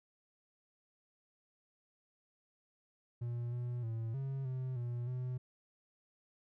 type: tone with pitch steps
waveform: triangle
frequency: 119.5 / 121.8 / 113.3 / 135.4 / 129.1 / 120.5 / 126.3 Hz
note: A#2 / B2 / A#2 / C#3 / C3 / B2 / B2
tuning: +43 / -24 / -49 / -40 / -23 / -42 / +39 cents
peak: -34 dBFS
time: 3.21-5.38 s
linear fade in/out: 10 ms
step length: 310 ms
effects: none